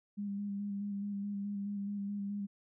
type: tone with vibrato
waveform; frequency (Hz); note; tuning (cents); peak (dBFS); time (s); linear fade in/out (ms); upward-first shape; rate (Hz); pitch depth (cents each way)
sine; 201.8; G#3; -49; -35; 0.17-2.47; 20; square; 4.7; 19
effects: none